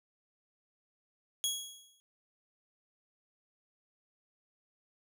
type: tone with exponential decay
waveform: 20% pulse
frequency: 3322 Hz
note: G#7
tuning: in tune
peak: -23 dBFS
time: 1.44-2 s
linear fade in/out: 0 ms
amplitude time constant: 120 ms
effects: none